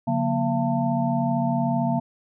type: tone cluster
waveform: sine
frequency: 142.3 / 180 / 235.5 / 682 / 895 Hz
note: C#3 / F#3 / A#3 / F5 / A5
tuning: +46 / -47 / +18 / -41 / +29 cents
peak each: -26 / -30 / -24 / -27 / -30 dBFS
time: 0.07-2 s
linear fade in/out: 10 ms
effects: none